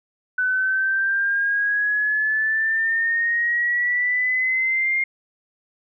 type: exponential sweep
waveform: sine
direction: up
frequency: 1498 to 2125 Hz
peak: -18 dBFS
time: 0.38-5.04 s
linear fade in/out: 5 ms
effects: none